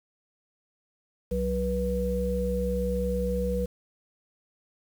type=tone cluster; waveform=sine; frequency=64.1 / 185.2 / 486.9 Hz; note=C2 / F#3 / B4; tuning=-35 / +2 / -25 cents; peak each=-30 / -30 / -28 dBFS; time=1.31-3.66 s; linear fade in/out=10 ms; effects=8-bit